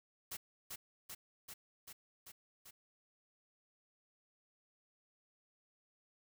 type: noise with echo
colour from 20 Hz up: white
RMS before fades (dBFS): -44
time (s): 0.31-0.37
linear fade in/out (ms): 10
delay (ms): 390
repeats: 6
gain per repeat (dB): -2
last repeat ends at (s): 2.71
effects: none